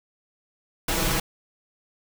pink noise with comb filter, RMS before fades -24 dBFS, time 0.88-1.2 s, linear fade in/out 5 ms, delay 6.1 ms, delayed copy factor +0.7, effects none

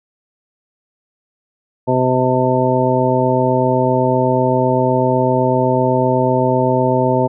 harmonic tone, 127.9 Hz, C3, 39 cents flat, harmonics 1 / 2 / 3 / 4 / 5 / 7, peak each -19 / -19 / -19 / -19 / -19 / -19 dBFS, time 1.87-7.28 s, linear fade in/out 20 ms, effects none

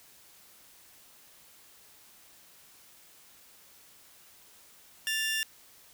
sawtooth tone pair together, 1760.1 / 2794 Hz, A6 / F7, 0 / 0 cents, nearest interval minor sixth, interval 800 cents, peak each -28 dBFS, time 5.07-5.43 s, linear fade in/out 0 ms, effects white hiss -57 dBFS RMS until 5.93 s

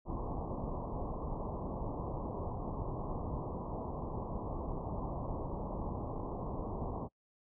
pink low-pass noise, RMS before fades -39 dBFS, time 0.05-7.09 s, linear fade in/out 50 ms, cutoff 1100 Hz, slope 96 dB/octave, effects noise-tail reverb RT60 0.1 s tail -25 dB re dry

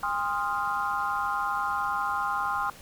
sine chord, F minor seventh, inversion first, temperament equal with one note detuned, 810.2 / 1046.5 / 1244.5 / 1396.9 Hz, Ab5 / C6 / Eb6 / F6, -43 / 0 / 0 / 0 cents, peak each -31 / -30 / -31 / -32 dBFS, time 0.03-2.7 s, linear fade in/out 2 ms, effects pink hiss -48 dBFS RMS until 2.81 s + MP3 96 kbps

